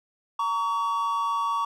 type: tone pair together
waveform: triangle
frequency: 924.7 / 1131 Hz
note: A#5 / C#6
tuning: -14 / +34 cents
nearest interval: minor third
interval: 348 cents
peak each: -27 / -23 dBFS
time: 0.39-1.65 s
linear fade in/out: 5 ms
effects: none